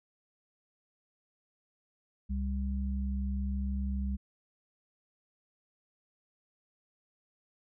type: tone pair together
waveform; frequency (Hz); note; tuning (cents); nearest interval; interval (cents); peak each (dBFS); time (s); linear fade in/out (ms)
sine; 66.6 / 198.83; C2 / G3; +31 / +25; octave + perfect fifth; 1894; -31 / -36; 2.29-4.17; 20
effects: none